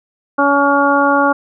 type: harmonic tone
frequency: 282.2 Hz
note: C#4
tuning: 31 cents sharp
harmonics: 1 / 2 / 3 / 4 / 5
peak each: -16 / -16 / -16 / -16 / -16 dBFS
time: 0.38-1.33 s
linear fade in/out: 10 ms
effects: none